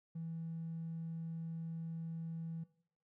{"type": "tone", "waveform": "triangle", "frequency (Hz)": 164.2, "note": "E3", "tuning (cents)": -6, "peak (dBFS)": -37, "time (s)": [0.15, 2.64], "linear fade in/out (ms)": 10, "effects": ["noise-tail reverb RT60 0.6 s tail -21 dB re dry", "tanh soft clip ceiling -37 dBFS"]}